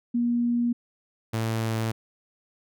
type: tone pair in turn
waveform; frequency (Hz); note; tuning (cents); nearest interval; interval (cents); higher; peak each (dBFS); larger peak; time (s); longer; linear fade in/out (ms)
sine / sawtooth; 238.7 / 112.23; A#3 / A2; +41 / +35; octave + minor second; 1306; first; -21; neither; 0.14-0.73 / 1.33-1.92; neither; 10
effects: none